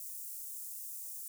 white high-pass noise, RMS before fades -44 dBFS, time 0-1.28 s, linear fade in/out 2 ms, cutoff 7500 Hz, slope 24 dB/octave, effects none

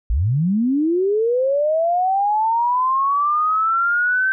sine linear sweep, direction up, 47.59 to 1553 Hz, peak -15 dBFS, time 0.1-4.32 s, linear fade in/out 0 ms, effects none

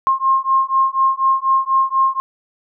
sine beating tone pair, 1065 / 1069.1 Hz, C6 / C6, +30 / +37 cents, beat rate 4.1 Hz, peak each -16 dBFS, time 0.07-2.2 s, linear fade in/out 0 ms, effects none

